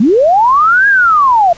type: linear two-way sweep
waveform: sine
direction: up then down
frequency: 189.5 to 1661.2 to 661 Hz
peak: -5 dBFS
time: 0-1.53 s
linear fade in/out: 5 ms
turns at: 0.88 s
effects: pink hiss -37 dBFS RMS until 1.57 s + resampled to 16000 Hz